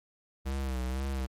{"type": "tone with vibrato", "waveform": "square", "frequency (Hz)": 65.41, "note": "C2", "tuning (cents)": 0, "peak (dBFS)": -31, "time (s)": [0.45, 1.27], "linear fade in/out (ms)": 20, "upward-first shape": "sine", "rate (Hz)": 2, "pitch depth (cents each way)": 71, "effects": ["MP3 64 kbps"]}